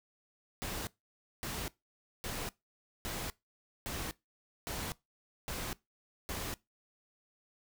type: noise bursts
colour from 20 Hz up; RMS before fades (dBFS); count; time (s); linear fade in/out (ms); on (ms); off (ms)
pink; -39; 8; 0.62-6.54; 0; 250; 560
effects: noise-tail reverb RT60 0.2 s tail -21 dB re dry